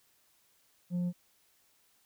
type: tone with tanh clipping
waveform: sine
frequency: 176.9 Hz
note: F3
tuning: 23 cents sharp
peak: -30 dBFS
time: 0.9-1.13 s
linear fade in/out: 50 ms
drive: 3 dB
effects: white hiss -69 dBFS RMS until 2.05 s